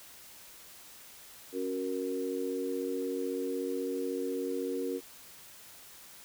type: chord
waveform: sine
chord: F# major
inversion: second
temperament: equal with one note detuned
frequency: 276.1 / 370 / 466.2 Hz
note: C#4 / F#4 / A#4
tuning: -7 / 0 / 0 cents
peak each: -36 / -36 / -35 dBFS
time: 1.52-5.01 s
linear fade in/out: 50 ms
effects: white hiss -52 dBFS RMS until 6.24 s